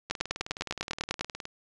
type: two click trains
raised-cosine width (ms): 0.2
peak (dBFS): -20 / -11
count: 27 / 12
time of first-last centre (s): 0.1-1.454 / 0.11-1.21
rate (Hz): 19.2 / 10
effects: resampled to 22050 Hz